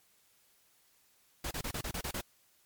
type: noise bursts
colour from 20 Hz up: pink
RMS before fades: -37 dBFS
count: 8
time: 1.44-2.211 s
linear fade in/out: 5 ms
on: 71 ms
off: 29 ms
effects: white hiss -68 dBFS RMS until 2.65 s + MP3 96 kbps